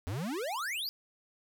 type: exponential sweep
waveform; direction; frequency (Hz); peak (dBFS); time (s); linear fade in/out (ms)
square; up; 81.8 to 5040; -34; 0.07-0.89; 0
effects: none